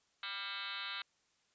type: tone with frequency modulation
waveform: sine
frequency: 2620 Hz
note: E7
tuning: 11 cents flat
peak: -39 dBFS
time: 0.23-1.02 s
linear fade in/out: 2 ms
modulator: 205 Hz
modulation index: 7.2
effects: white hiss -75 dBFS RMS until 1.54 s + resampled to 16000 Hz